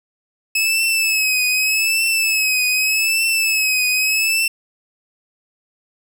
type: tone with vibrato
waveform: sawtooth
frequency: 2585 Hz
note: E7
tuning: 34 cents flat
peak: -12 dBFS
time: 0.55-4.48 s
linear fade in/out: 5 ms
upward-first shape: triangle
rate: 0.83 Hz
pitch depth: 70 cents each way
effects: none